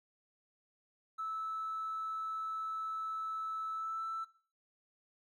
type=tone with pitch glide; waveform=triangle; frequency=1308 to 1325.5 Hz; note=E6 to E6; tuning=-14 to +9 cents; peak=-32 dBFS; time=1.18-4.25 s; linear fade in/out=20 ms; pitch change=+23 cents; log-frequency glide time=3.73-4.04 s; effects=noise-tail reverb RT60 0.4 s tail -19 dB re dry + tanh soft clip ceiling -34 dBFS